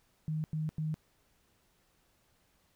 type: tone bursts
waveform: sine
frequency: 155.6 Hz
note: D#3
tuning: in tune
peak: -31 dBFS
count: 3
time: 0.28-0.942 s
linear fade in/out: 0 ms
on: 160 ms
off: 91 ms
effects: pink hiss -71 dBFS RMS until 2.75 s